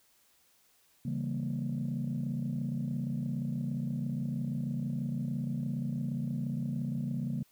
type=chord; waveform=sine; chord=C# diminished seventh; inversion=none; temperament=equal; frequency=138.59 / 164.81 / 196 / 233.1 Hz; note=C#3 / E3 / G3 / Bb3; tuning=0 / 0 / 0 / 0 cents; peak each=-34 / -38 / -38 / -35 dBFS; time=1.05-7.43 s; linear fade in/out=5 ms; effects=tanh soft clip ceiling -25 dBFS + white hiss -67 dBFS RMS until 7.51 s